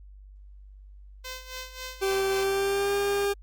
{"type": "tone with tremolo", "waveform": "5% pulse", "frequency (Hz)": 513, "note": "C5", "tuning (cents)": -34, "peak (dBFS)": -23, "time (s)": [1.24, 2.44], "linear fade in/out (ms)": 10, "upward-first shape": "sine", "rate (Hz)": 3.7, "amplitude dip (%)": 75}
{"type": "tone with pitch glide", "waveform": "40% pulse", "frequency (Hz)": [388.3, 402.2], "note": ["G4", "G4"], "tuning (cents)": [-16, 44], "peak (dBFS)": -23, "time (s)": [2.01, 3.34], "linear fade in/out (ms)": 20, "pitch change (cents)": 60, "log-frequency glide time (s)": [2.39, 2.95]}
{"type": "click train", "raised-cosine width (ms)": 0.5, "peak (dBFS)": -28, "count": 151, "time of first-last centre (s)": [2.11, 3.246], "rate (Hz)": 132}
{"effects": ["added 49 Hz sine -45 dBFS peak until 3.42 s", "Opus 48 kbps"]}